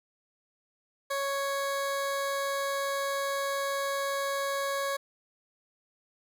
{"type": "tone", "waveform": "20% pulse", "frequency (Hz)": 554.4, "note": "C#5", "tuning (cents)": 0, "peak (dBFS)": -24, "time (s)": [1.1, 4.97], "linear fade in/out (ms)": 10, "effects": []}